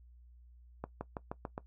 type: accelerating click train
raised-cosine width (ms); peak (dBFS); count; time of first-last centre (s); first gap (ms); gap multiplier
1; -24; 6; 0.84-1.579; 170; 0.93
effects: noise-tail reverb RT60 0.1 s tail -18 dB re dry + added 60 Hz sine -55 dBFS peak until 1.66 s